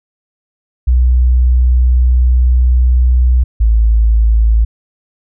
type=tone pair in turn; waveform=sine; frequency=62 / 55.24 Hz; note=B1 / A1; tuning=+7 / +8 cents; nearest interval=major second; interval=199 cents; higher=first; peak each=-6 dBFS; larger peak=neither; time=0.87-3.44 / 3.6-4.65 s; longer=first; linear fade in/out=10 ms; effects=none

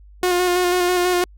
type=tone with vibrato; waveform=sawtooth; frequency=358.5 Hz; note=F4; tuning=45 cents sharp; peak=-12 dBFS; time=0.23-1.24 s; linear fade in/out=2 ms; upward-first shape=square; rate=6.1 Hz; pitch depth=20 cents each way; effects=added 50 Hz sine -42 dBFS peak until 1.37 s + Opus 48 kbps

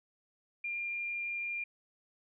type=tone; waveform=sine; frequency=2398 Hz; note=D7; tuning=36 cents sharp; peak=-34 dBFS; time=0.64-1.64 s; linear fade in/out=5 ms; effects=none

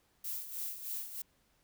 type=noise with tremolo; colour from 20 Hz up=violet; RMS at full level=-38 dBFS; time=0.24-1.22 s; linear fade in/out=5 ms; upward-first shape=sine; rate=3.2 Hz; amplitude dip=65%; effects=pink hiss -72 dBFS RMS until 1.63 s

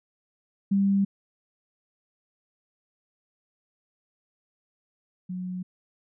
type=tone pair in turn; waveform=sine; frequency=197.4 / 182.55 Hz; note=G3 / F#3; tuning=+12 / -23 cents; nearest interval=minor second; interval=135 cents; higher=first; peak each=-19 / -30 dBFS; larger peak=first; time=0.71-1.05 / 5.29-5.63 s; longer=neither; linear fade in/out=10 ms; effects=none

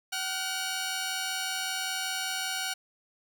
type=tone pair together; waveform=10% pulse; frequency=758.6 / 1432 Hz; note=F#5 / F6; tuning=+43 / +43 cents; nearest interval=major seventh; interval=1100 cents; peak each=-25 dBFS; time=0.12-2.74 s; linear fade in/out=10 ms; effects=none

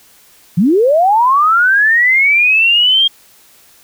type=linear sweep; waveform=sine; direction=up; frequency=152.1 to 3240 Hz; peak=-7 dBFS; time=0.57-3.08 s; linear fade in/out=10 ms; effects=white hiss -46 dBFS RMS until 3.83 s

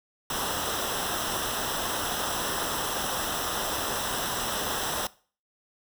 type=noise with comb filter; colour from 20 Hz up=pink; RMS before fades=-30 dBFS; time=0.3-5.07 s; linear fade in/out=2 ms; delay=0.44 ms; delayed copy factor=-0.75; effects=noise-tail reverb RT60 0.4 s tail -20 dB re dry

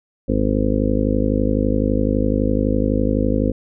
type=harmonic tone; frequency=51.91 Hz; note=G#1; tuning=in tune; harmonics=1 / 2 / 3 / 4 / 5 / 6 / 7 / 8 / 9 / 10; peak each=-22 / -24 / -33 / -23 / -21 / -26 / -33 / -31 / -26 / -25 dBFS; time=0.28-3.52 s; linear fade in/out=10 ms; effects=none

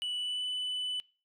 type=tone with pitch glide; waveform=sine; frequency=2960 to 2993 Hz; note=F#7 to F#7; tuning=0 to +19 cents; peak=-29 dBFS; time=0.02-1 s; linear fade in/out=0 ms; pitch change=+19 cents; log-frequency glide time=0.16-0.46 s; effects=noise-tail reverb RT60 0.4 s tail -26 dB re dry + tanh soft clip ceiling -31 dBFS

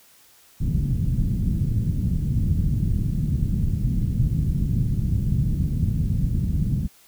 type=low-pass noise; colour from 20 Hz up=white; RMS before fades=-22 dBFS; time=0.6-6.88 s; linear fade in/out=20 ms; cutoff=170 Hz; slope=24 dB/octave; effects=white hiss -54 dBFS RMS until 7.07 s

